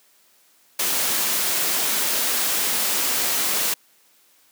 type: noise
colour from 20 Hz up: white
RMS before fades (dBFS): -22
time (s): 0.79-3.74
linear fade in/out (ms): 5
effects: white hiss -58 dBFS RMS until 4.51 s + high-pass 200 Hz 12 dB/octave